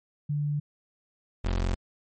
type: tone pair in turn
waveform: sine / 30% pulse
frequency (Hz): 146.83 / 44.42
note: D3 / F1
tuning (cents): 0 / +30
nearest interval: octave + major sixth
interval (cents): 2070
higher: first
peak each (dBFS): -25 / -22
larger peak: second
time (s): 0.29-0.6 / 1.44-1.75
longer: neither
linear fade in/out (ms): 10
effects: MP3 32 kbps